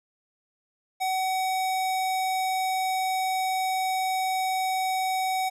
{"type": "tone", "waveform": "square", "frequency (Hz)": 754, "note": "F#5", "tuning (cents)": 32, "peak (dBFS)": -25, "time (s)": [1, 5.5], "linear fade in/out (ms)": 20, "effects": ["resampled to 32000 Hz", "10-bit"]}